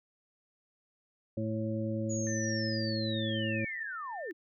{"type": "harmonic tone", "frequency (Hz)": 110, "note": "A2", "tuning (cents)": 0, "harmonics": [1, 2, 3, 5], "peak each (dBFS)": [-35, -35, -38, -38], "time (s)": [1.37, 3.65], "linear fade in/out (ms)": 5}
{"type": "linear sweep", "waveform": "sine", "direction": "down", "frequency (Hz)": [6880, 289.1], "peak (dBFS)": -37, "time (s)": [2.09, 4.33], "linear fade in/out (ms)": 20}
{"type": "tone with tremolo", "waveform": "sine", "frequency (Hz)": 1795, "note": "A6", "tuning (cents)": 34, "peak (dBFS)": -37, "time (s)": [2.27, 4.31], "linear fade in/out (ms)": 0, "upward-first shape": "triangle", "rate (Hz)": 0.98, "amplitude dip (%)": 75}
{"effects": []}